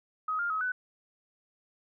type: tone with pitch steps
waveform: sine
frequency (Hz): 1263 / 1403 / 1276 / 1497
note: D#6 / F6 / D#6 / F#6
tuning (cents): +26 / +8 / +43 / +20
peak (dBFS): -28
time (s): 0.28-0.72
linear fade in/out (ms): 5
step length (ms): 110
effects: none